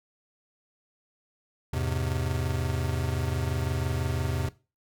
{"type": "chord", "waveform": "square", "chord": "E augmented", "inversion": "none", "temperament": "just", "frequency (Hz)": [82.41, 103.01, 128.76], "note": ["E2", "G#2", "B#2"], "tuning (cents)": [0, -14, -27], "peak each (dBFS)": [-31, -35, -31], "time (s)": [1.73, 4.49], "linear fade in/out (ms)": 5, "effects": ["noise-tail reverb RT60 0.3 s tail -19 dB re dry"]}